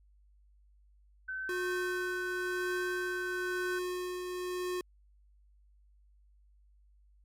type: tone with vibrato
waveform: sine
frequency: 1524 Hz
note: G6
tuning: 49 cents flat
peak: -35 dBFS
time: 1.28-3.79 s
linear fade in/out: 10 ms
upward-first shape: sine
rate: 0.76 Hz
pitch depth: 17 cents each way
type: tone with tremolo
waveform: square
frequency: 361.6 Hz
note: F#4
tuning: 40 cents flat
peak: -33 dBFS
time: 1.49-4.81 s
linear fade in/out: 2 ms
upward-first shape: triangle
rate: 1 Hz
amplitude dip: 40%
effects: added 50 Hz sine -60 dBFS peak until 7.24 s + MP3 64 kbps